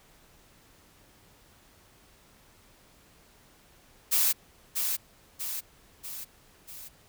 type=noise with echo; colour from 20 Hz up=blue; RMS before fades=-24 dBFS; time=4.11-4.33 s; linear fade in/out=20 ms; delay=640 ms; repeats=4; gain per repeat=-5 dB; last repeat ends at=6.89 s; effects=pink hiss -59 dBFS RMS until 7.08 s